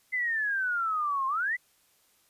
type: exponential two-way sweep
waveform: sine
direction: down then up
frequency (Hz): 2055 to 1046.5 to 2055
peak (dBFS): -26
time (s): 0.12-1.57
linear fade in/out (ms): 20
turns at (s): 1.27
effects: white hiss -66 dBFS RMS until 2.29 s + resampled to 32000 Hz